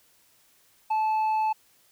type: tone with tanh clipping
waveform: sine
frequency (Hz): 870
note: A5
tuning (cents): -20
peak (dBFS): -23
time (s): 0.9-1.53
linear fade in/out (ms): 10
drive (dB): 4
effects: white hiss -62 dBFS RMS until 1.91 s